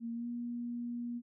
sine tone with pitch glide, 232 to 239.1 Hz, A#3 to A#3, -8 to +44 cents, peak -36 dBFS, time 0-1.22 s, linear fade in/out 50 ms, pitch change +52 cents, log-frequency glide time 0.13-0.27 s, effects none

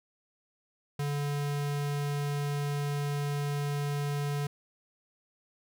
square tone, 144.2 Hz, D3, 31 cents flat, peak -30 dBFS, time 0.99-4.47 s, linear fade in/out 5 ms, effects none

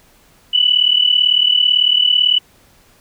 sine tone pair together, 2951 / 2989 Hz, F#7 / F#7, -5 / +17 cents, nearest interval unison, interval 22 cents, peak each -13 dBFS, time 0.53-2.39 s, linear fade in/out 10 ms, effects pink hiss -51 dBFS RMS until 3 s

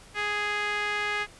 sawtooth tone with band-pass filter, 415.3 Hz, G#4, in tune, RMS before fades -29 dBFS, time 0.14-1.27 s, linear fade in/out 50 ms, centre 2000 Hz, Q 2.1, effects pink hiss -51 dBFS RMS until 1.39 s + resampled to 24000 Hz

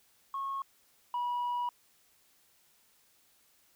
sine tone pair in turn, 1093 / 971.5 Hz, C#6 / B5, -25 / -29 cents, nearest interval major second, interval 204 cents, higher first, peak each -32 / -28 dBFS, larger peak second, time 0.34-0.62 / 1.14-1.69 s, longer second, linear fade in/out 2 ms, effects tanh soft clip ceiling -29 dBFS + white hiss -67 dBFS RMS until 3.75 s

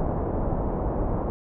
pink low-pass noise, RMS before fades -26 dBFS, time 0-1.3 s, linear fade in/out 0 ms, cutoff 890 Hz, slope 24 dB/octave, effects none

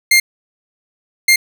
sawtooth tone bursts at uneven times, 2112 Hz, C7, 16 cents sharp, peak -4 dBFS, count 2, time 0.11-0.2 / 1.28-1.36 s, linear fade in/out 5 ms, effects none

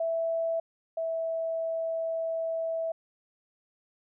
sine tone pair in turn, 659.3 / 654.7 Hz, E5 / E5, 0 / -12 cents, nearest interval unison, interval 12 cents, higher first, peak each -26 / -28 dBFS, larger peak first, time 0-0.6 / 0.97-2.92 s, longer second, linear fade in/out 5 ms, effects none

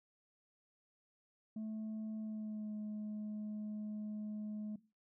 sine tone with pitch glide, 217.6 to 211.8 Hz, A3 to G#3, -19 to +34 cents, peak -37 dBFS, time 1.56-4.76 s, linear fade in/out 5 ms, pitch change -47 cents, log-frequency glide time 2.19-2.74 s, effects noise-tail reverb RT60 0.3 s tail -19 dB re dry + tanh soft clip ceiling -39 dBFS

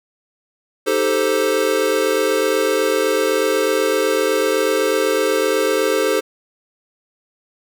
square chord, A half-diminished seventh, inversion second, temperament equal, 311.1 / 392 / 440 / 523.3 Hz, Eb4 / G4 / A4 / C5, 0 / 0 / 0 / 0 cents, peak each -26 / -22 / -20 / -21 dBFS, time 0.86-6.21 s, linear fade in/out 20 ms, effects none

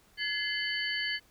sine tone cluster, 1697 / 2072 / 3031 / 4515 Hz, G#6 / C7 / F#7 / C#8, +37 / -17 / +41 / +31 cents, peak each -35 / -35 / -36 / -36 dBFS, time 0.17-1.2 s, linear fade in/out 50 ms, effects pink hiss -63 dBFS RMS until 1.3 s

